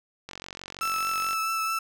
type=click train; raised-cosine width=0.2 ms; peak=-20 dBFS; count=49; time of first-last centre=0.29-1.331 s; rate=46.1 Hz
type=tone with vibrato; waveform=35% pulse; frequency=1318.5 Hz; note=E6; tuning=in tune; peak=-24 dBFS; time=0.81-1.79 s; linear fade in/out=5 ms; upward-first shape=triangle; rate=4.6 Hz; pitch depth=16 cents each way
effects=none